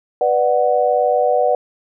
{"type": "chord", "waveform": "sine", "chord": "B minor", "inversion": "none", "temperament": "just", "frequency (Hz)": [493.9, 592.7, 740.8], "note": ["B4", "D5", "F#5"], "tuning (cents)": [0, 16, 2], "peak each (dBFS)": -17, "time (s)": [0.21, 1.55], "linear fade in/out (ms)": 2, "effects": []}